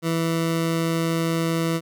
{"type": "tone", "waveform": "20% pulse", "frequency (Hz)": 164.81, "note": "E3", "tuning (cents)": 0, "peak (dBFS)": -16, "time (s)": [0.02, 1.81], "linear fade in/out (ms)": 50, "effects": []}